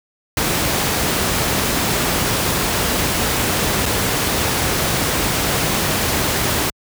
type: noise with dropouts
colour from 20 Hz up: pink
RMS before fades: -18 dBFS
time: 0.37-6.7 s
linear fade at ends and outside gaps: 2 ms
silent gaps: 3.857-3.861 s
effects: high-pass 60 Hz 12 dB/octave